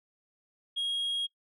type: tone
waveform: sine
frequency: 3277 Hz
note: G#7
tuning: 24 cents flat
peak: -26 dBFS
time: 0.76-1.27 s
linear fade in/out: 20 ms
effects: noise-tail reverb RT60 0.1 s tail -24 dB re dry + tanh soft clip ceiling -28 dBFS